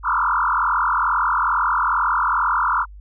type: tone with frequency modulation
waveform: sine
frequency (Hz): 1189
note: D6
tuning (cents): +21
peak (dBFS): -16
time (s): 0.03-2.86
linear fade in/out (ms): 50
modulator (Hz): 42.3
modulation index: 5.8
effects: added 50 Hz sine -37 dBFS peak until 3 s